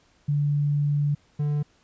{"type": "tone pair in turn", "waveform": ["sine", "triangle"], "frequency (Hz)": [145.4, 147.34], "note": ["D3", "D3"], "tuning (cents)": [-17, 6], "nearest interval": "unison", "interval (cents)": 23, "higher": "second", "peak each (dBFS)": -20, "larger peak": "neither", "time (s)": [[0.28, 1.15], [1.39, 1.63]], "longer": "first", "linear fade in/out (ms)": 10, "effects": ["pink hiss -62 dBFS RMS until 1.83 s", "resampled to 16000 Hz"]}